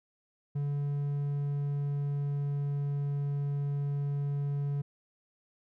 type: tone with pitch glide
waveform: triangle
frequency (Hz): 143.3 to 142.39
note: D3 to C#3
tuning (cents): -42 to +47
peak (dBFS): -27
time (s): 0.55-4.82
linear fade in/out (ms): 10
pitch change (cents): -11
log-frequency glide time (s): 0.73-3.22
effects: none